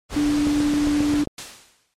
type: noise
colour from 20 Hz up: pink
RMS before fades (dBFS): -30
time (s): 0.09-1.26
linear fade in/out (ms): 50
type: tone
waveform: sine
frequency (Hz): 293.7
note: D4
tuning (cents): 0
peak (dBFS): -17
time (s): 0.16-1.24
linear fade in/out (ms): 5
type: click train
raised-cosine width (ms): 2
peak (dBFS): -14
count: 7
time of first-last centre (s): 0.47-1.273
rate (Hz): 7.47
type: noise with exponential decay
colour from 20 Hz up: white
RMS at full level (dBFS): -30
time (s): 1.38-1.94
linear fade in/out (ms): 2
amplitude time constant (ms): 120
effects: low-pass 8000 Hz 12 dB/octave + MP3 64 kbps